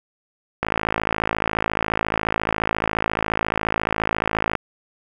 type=click train; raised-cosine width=0.5 ms; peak=-5 dBFS; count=214; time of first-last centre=0.63-4.553 s; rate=54.3 Hz; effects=7-bit